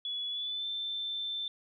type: tone with pitch glide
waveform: sine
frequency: 3400 to 3548 Hz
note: G#7 to A7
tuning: +40 to +14 cents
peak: -33 dBFS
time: 0.05-1.48 s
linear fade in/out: 2 ms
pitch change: +74 cents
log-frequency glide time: 0.29-0.66 s
effects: none